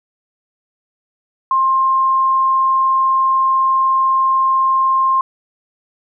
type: tone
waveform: sine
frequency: 1059 Hz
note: C6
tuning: 21 cents sharp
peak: -11 dBFS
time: 1.51-5.21 s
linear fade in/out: 2 ms
effects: none